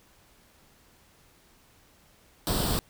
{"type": "noise with comb filter", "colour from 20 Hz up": "pink", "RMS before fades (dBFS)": -27, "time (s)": [2.47, 2.79], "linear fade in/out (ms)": 0, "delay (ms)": 0.23, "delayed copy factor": 0.65, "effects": ["pink hiss -60 dBFS RMS until 2.89 s"]}